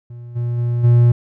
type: tone with level steps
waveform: triangle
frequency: 119.7 Hz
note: A#2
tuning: 46 cents sharp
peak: -29 / -16 / -14 / -6 dBFS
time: 0.1-1.12 s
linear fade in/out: 5 ms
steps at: 0.35 / 0.57 / 0.83 s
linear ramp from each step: 20 ms
effects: none